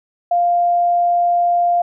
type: tone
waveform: sine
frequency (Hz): 698.5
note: F5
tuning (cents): 0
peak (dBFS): -12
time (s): 0.31-1.82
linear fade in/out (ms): 5
effects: none